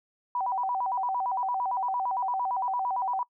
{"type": "tone with vibrato", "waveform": "sine", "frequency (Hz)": 866, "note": "A5", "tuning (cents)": -28, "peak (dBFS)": -26, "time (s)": [0.35, 3.23], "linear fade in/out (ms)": 2, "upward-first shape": "square", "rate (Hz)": 8.8, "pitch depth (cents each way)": 210, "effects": ["noise-tail reverb RT60 0.1 s tail -22 dB re dry"]}